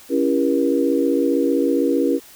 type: chord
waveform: sine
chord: C# diminished seventh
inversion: none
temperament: just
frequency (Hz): 277.2 / 332.6 / 399.1 / 479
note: C#4 / E4 / G4 / Bb4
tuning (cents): 0 / +16 / +31 / +47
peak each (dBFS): -19 / -21 / -24 / -21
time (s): 0.09-2.2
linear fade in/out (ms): 50
effects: white hiss -45 dBFS RMS until 2.35 s